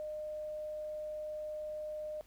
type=tone; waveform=sine; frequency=610 Hz; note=D#5; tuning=34 cents flat; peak=-38 dBFS; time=0-2.21 s; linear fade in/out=0 ms; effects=added 50 Hz sine -63 dBFS peak until 2.26 s + pink hiss -66 dBFS RMS until 2.26 s